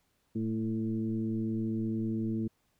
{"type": "tone with frequency modulation", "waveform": "sine", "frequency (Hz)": 222.2, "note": "A3", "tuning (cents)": 17, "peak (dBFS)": -29, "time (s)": [0.35, 2.48], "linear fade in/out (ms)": 10, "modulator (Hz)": 110, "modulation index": 1, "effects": ["pink hiss -74 dBFS RMS until 2.79 s"]}